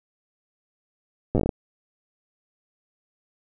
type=slowing click train; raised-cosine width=2 ms; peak=-9 dBFS; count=9; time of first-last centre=1.35-1.492 s; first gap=8 ms; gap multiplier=1.22; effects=none